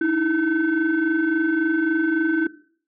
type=tone cluster; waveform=sine; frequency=301 / 324.6 / 1529 Hz; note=D4 / E4 / G6; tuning=+43 / -27 / -44 cents; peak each=-24 / -18 / -24 dBFS; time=0.01-2.47 s; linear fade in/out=5 ms; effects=noise-tail reverb RT60 0.5 s tail -18 dB re dry + tanh soft clip ceiling -12 dBFS